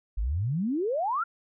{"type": "exponential sweep", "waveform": "sine", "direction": "up", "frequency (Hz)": [46.25, 1435], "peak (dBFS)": -25, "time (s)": [0.17, 1.24], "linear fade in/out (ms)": 10, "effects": []}